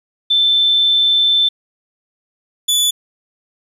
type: tone pair in turn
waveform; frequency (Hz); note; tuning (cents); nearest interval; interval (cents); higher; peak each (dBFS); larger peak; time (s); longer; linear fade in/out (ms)
sine / sawtooth; 3538 / 3465; A7 / A7; +9 / -27; unison; 36; first; -10 / -9; second; 0.3-1.49 / 2.68-2.91; first; 10
effects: resampled to 32000 Hz + 8-bit